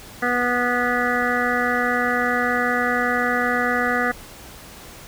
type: harmonic tone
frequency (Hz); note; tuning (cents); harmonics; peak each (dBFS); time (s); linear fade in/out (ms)
245; B3; -14; 1 / 2 / 3 / 5 / 6 / 7 / 8; -26 / -26 / -26 / -26 / -26 / -26 / -26; 0.22-4.12; 10
effects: pink hiss -41 dBFS RMS until 5.07 s